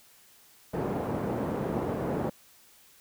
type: band-pass noise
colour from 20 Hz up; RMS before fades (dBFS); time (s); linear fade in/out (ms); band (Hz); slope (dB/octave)
pink; -31; 0.73-2.3; 10; 150 to 690; 12
effects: white hiss -58 dBFS RMS until 3 s